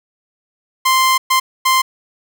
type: tone bursts at uneven times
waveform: sawtooth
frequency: 1045 Hz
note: C6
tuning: 2 cents flat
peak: -7 dBFS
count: 3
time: 0.85-1.18 / 1.3-1.4 / 1.65-1.82 s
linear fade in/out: 10 ms
effects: none